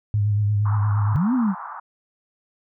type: tone with vibrato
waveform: sine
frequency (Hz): 103.83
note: G#2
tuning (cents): 0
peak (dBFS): -17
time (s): 0.14-1.16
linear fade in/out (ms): 0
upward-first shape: sine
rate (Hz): 8.6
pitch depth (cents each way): 36
type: band-pass noise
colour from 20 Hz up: white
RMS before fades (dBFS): -34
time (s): 0.65-1.8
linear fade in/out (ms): 10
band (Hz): 830 to 1300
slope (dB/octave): 48
type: linear two-way sweep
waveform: sine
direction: up then down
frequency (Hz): 112.6 to 264.5 to 177.5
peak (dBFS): -17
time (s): 1.12-1.55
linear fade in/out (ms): 50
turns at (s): 1.34
effects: none